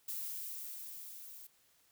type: noise with level ramp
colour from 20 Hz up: violet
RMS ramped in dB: -40 to -52 dBFS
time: 0.08-1.47 s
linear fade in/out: 5 ms
effects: white hiss -70 dBFS RMS until 1.91 s